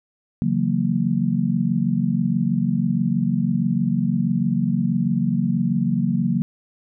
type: chord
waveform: sine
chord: F# dominant seventh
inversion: second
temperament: just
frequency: 138.75 / 166.5 / 185 / 231.2 Hz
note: C#3 / E3 / F#3 / A#3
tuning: +2 / +18 / 0 / -14 cents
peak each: -25 / -25 / -22 / -22 dBFS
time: 0.42-6.42 s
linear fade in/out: 0 ms
effects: none